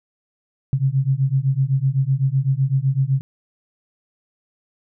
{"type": "beating tone pair", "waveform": "sine", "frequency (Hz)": [130.81, 138.71], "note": ["C3", "C#3"], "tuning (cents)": [0, 1], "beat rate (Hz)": 7.9, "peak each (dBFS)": -19, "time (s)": [0.73, 3.21], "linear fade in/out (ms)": 0, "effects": []}